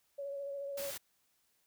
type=tone with vibrato; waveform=sine; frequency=560 Hz; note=C#5; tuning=18 cents sharp; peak=-38 dBFS; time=0.18-0.91 s; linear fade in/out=10 ms; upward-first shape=sine; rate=14 Hz; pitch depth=22 cents each way
type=noise; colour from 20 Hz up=white; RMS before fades=-43 dBFS; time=0.77-0.98 s; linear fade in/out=10 ms
effects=white hiss -75 dBFS RMS until 1.66 s